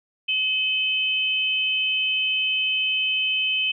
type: tone pair together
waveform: sine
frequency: 2568 / 3054 Hz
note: E7 / G7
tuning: -46 / -46 cents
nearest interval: minor third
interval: 300 cents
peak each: -23 / -23 dBFS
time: 0.28-3.72 s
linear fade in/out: 10 ms
effects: none